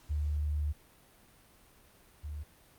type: tone pair in turn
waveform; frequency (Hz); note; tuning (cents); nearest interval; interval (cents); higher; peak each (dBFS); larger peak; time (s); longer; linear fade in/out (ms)
sine; 74.4 / 74.4; D2 / D2; +23 / +23; unison; 0; neither; -29 / -37; first; 0.09-0.73 / 2.23-2.44; first; 20
effects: pink hiss -61 dBFS RMS until 2.78 s + Opus 48 kbps